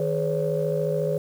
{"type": "tone cluster", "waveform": "sine", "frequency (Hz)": [157.6, 418.8, 513, 567], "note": ["D#3", "G#4", "C5", "C#5"], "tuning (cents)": [23, 15, -34, 39], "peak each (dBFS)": -27, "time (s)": [0, 1.18], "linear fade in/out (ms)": 2, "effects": ["tanh soft clip ceiling -13 dBFS", "8-bit"]}